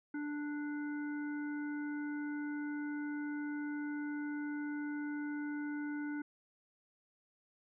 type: harmonic tone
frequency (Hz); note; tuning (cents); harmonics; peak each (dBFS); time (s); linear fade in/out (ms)
294.3; D4; +4; 1 / 3 / 5 / 7; -37 / -53 / -47 / -57; 0.14-6.22; 5
effects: none